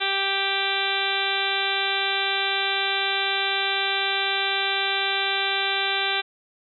harmonic tone, 392 Hz, G4, in tune, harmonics 1 / 2 / 3 / 4 / 5 / 6 / 7 / 8 / 9 / 10, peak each -33 / -30 / -34 / -29 / -34 / -29 / -33 / -32 / -29 / -31 dBFS, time 0-6.22 s, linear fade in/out 20 ms, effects none

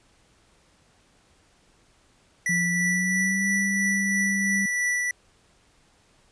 square tone with tremolo, 1963 Hz, B6, 11 cents flat, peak -22 dBFS, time 2.46-5.11 s, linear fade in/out 2 ms, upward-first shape triangle, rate 3 Hz, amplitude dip 30%
sine tone with pitch glide, 174.61 to 197.13 Hz, F3 to G3, 0 to +10 cents, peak -26 dBFS, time 2.49-4.66 s, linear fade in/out 5 ms, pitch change +210 cents, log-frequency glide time 2.7-3.48 s
effects pink hiss -61 dBFS RMS until 6.31 s + resampled to 22050 Hz

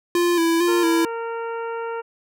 square tone with vibrato, 340 Hz, F4, 46 cents flat, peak -17 dBFS, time 0.15-1.05 s, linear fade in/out 2 ms, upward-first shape square, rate 2.2 Hz, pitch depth 41 cents each way
harmonic tone, 460.6 Hz, A#4, 21 cents flat, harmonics 1 / 2 / 3 / 4 / 5 / 6, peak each -27 / -31 / -34 / -46 / -46 / -46 dBFS, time 0.67-2.02 s, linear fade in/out 20 ms
effects none

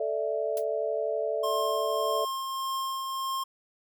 sine chord, A suspended fourth, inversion none, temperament equal, 440 / 587.3 / 659.3 Hz, A4 / D5 / E5, 0 / 0 / 0 cents, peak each -31 dBFS, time 0-2.25 s, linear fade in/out 5 ms
blue noise with exponential decay, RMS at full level -35 dBFS, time 0.57-0.65 s, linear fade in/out 1 ms, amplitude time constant 17 ms
square tone with tremolo, 1066 Hz, C6, 32 cents sharp, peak -29 dBFS, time 1.43-3.44 s, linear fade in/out 10 ms, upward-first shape triangle, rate 1.7 Hz, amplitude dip 35%
effects none

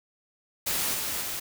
white noise with level steps, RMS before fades -28 / -31 / -33 dBFS, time 0.66-1.4 s, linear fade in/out 10 ms, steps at 0.94 / 1.21 s, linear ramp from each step 5 ms, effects none

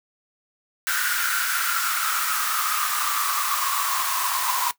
white noise with high-pass filter sweep, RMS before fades -24 dBFS, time 0.87-4.71 s, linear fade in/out 0 ms, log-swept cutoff 1500 to 1000 Hz, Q 9.9, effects noise-tail reverb RT60 0.1 s tail -17 dB re dry

